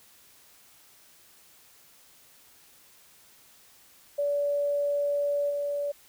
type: tone with level steps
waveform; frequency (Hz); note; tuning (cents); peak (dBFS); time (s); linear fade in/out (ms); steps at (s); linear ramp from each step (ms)
sine; 575; D5; -37; -24 / -27; 4.18-5.92; 10; 5.49; 20
effects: white hiss -57 dBFS RMS until 6.08 s